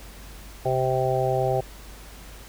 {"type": "harmonic tone", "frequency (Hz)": 130, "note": "C3", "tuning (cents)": -11, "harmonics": [1, 3, 4, 5, 6], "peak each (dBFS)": [-27, -27, -27, -27, -27], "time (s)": [0.65, 1.61], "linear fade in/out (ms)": 10, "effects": ["added 50 Hz sine -42 dBFS peak until 2.48 s", "pink hiss -46 dBFS RMS until 2.48 s"]}